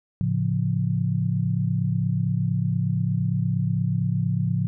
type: chord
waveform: sine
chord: A augmented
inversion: none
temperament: equal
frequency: 110 / 138.59 / 174.61 Hz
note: A2 / C#3 / E#3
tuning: 0 / 0 / 0 cents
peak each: -25 dBFS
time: 0.21-4.67 s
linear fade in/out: 0 ms
effects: none